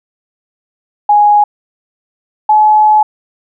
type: tone pair in turn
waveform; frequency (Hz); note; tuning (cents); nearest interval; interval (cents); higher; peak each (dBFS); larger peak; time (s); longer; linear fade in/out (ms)
sine; 830.6 / 853.5; G#5 / G#5; 0 / +47; unison; 47; second; -4; neither; 1.09-1.44 / 2.49-3.03; second; 5
effects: none